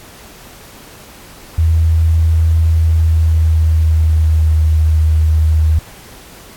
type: tone with pitch glide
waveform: sine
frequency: 81.2 to 78.52 Hz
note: E2 to D#2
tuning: -26 to +16 cents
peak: -8 dBFS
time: 1.58-5.79 s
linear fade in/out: 5 ms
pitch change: -58 cents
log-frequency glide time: 2.72-4.65 s
effects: pink hiss -38 dBFS RMS until 6.56 s + AAC 64 kbps

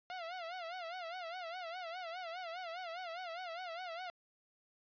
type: tone with vibrato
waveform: sawtooth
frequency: 698.5 Hz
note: F5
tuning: in tune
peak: -38 dBFS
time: 0.1-4.1 s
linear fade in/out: 0 ms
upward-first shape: sine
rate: 4.9 Hz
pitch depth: 120 cents each way
effects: resampled to 11025 Hz

